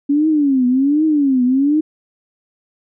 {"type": "tone with vibrato", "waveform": "sine", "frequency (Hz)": 279.2, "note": "C#4", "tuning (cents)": 13, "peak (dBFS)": -11, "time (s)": [0.09, 1.81], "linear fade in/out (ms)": 10, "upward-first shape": "triangle", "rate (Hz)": 1.3, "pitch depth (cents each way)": 230, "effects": []}